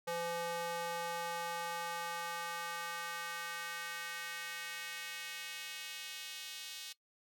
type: tone with high-pass filter sweep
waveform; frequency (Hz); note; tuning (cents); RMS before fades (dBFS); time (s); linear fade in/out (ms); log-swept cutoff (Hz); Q
square; 170.1; F3; -45; -42; 0.07-6.93; 10; 550 to 3500; 1.5
effects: noise-tail reverb RT60 0.1 s tail -18 dB re dry